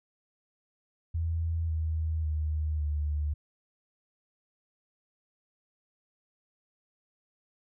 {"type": "tone with pitch steps", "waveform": "sine", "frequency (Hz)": [82.41, 79.65, 76.98, 74.4], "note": ["E2", "D#2", "D#2", "D2"], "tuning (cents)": [0, 41, -18, 23], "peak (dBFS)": -27, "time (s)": [1.14, 3.34], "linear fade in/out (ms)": 10, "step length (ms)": 550, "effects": []}